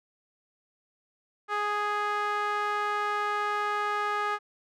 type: tone with band-pass filter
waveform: sawtooth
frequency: 415.3 Hz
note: G#4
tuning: in tune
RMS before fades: -29 dBFS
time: 1.48-4.39 s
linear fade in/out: 50 ms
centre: 1300 Hz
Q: 2.2
effects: none